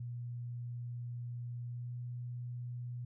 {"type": "tone with pitch glide", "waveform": "sine", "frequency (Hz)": [120.6, 122], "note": ["B2", "B2"], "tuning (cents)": [-41, -21], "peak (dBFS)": -39, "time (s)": [0, 3.05], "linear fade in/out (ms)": 5, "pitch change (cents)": 20, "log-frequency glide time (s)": [1.67, 1.93], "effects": []}